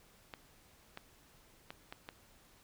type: clicks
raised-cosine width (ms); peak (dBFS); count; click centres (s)
0.3; -28; 5; 0.338 / 0.974 / 1.705 / 1.925 / 2.089
effects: pink hiss -64 dBFS RMS until 2.63 s